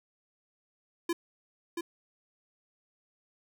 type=tone with echo; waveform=square; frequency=340 Hz; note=F4; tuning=46 cents flat; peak=-28 dBFS; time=1.09-1.13 s; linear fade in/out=5 ms; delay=680 ms; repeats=1; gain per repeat=-5 dB; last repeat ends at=1.81 s; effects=none